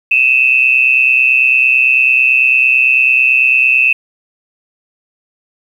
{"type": "tone pair together", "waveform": "sine", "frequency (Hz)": [2537, 2666], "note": ["D#7", "E7"], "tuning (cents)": [33, 19], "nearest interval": "minor second", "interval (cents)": 86, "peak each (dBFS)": -10, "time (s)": [0.11, 3.93], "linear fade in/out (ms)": 5, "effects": ["7-bit"]}